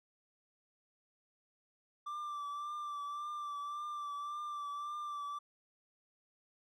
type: tone with vibrato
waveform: triangle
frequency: 1174.7 Hz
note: D6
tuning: in tune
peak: -37 dBFS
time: 2.06-5.39 s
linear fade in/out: 10 ms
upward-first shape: triangle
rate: 1.8 Hz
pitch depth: 38 cents each way
effects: none